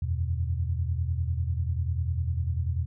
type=chord; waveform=sine; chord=E suspended second; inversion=none; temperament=equal; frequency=82.41 / 92.5 / 123.47 Hz; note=E2 / F#2 / B2; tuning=0 / 0 / 0 cents; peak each=-27 / -32 / -32 dBFS; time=0.02-2.86 s; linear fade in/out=5 ms; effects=none